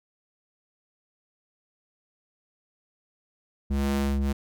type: ring-modulated tone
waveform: square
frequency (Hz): 69.5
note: C#2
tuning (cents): +5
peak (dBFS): -21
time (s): 3.7-4.33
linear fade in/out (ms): 10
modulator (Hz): 138
effects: none